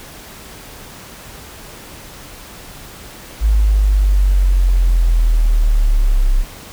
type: linear sweep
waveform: sine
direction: down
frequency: 53.3 to 32.51 Hz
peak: -9 dBFS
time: 3.4-6.45 s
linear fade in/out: 50 ms
effects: pink hiss -36 dBFS RMS until 6.72 s